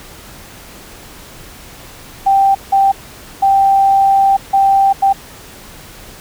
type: tone bursts at uneven times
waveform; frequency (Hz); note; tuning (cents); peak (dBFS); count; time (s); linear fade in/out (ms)
sine; 784; G5; 0; -7; 5; 2.26-2.55 / 2.72-2.92 / 3.42-4.37 / 4.53-4.93 / 5.02-5.13; 10
effects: pink hiss -36 dBFS RMS until 6.2 s